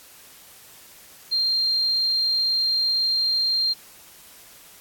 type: tone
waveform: sine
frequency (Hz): 4186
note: C8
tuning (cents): 0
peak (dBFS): -19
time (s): 1.31-3.74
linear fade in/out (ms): 20
effects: white hiss -48 dBFS RMS until 4.8 s + AAC 64 kbps